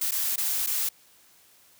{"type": "noise with dropouts", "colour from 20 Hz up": "blue", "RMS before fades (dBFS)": -27, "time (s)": [0.01, 0.89], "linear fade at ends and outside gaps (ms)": 5, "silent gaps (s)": [[0.111, 0.118], [0.36, 0.378], [0.664, 0.67]], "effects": ["white hiss -58 dBFS RMS until 1.79 s", "high-pass 60 Hz 12 dB/octave"]}